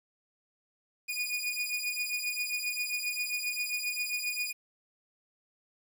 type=beating tone pair; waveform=sawtooth; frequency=2452 / 2459.5 Hz; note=D#7 / D#7; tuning=-26 / -21 cents; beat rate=7.5 Hz; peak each=-31 dBFS; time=1.08-4.53 s; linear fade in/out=20 ms; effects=10-bit